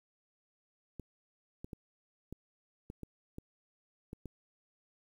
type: clicks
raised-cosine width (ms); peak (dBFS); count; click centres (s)
3; -30; 9; 0.997 / 1.645 / 1.732 / 2.326 / 2.901 / 3.033 / 3.384 / 4.131 / 4.257
effects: 10-bit